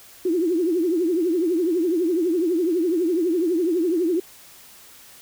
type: tone with vibrato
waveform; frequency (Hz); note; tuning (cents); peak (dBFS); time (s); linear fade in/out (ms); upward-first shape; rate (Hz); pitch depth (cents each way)
sine; 343; F4; -31; -18; 0.25-4.2; 5; triangle; 12; 180
effects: white hiss -47 dBFS RMS until 5.21 s